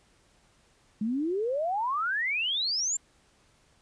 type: exponential sweep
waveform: sine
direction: up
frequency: 205.3 to 7459 Hz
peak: -26 dBFS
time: 1.01-2.97 s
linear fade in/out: 5 ms
effects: pink hiss -64 dBFS RMS until 3.81 s + resampled to 22050 Hz